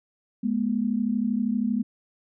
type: tone pair together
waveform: sine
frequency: 209.8 / 242.5 Hz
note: G#3 / B3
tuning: +18 / -31 cents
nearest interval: minor third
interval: 251 cents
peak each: -25 dBFS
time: 0.43-1.83 s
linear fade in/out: 10 ms
effects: none